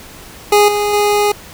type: tone with level steps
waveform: 25% pulse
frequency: 413.6 Hz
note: G#4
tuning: 7 cents flat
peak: -3 / -10 / -7 dBFS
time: 0.52-1.32 s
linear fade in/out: 5 ms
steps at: 0.68 / 0.93 s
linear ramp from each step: 5 ms
effects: pink hiss -36 dBFS RMS until 1.53 s